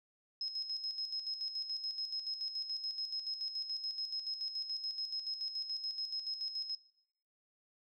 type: tone with tremolo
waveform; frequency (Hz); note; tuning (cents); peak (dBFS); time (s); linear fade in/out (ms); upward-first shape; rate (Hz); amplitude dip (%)
sine; 5140; E8; -45; -35; 0.41-6.75; 2; square; 7; 55
effects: noise-tail reverb RT60 0.8 s tail -21 dB re dry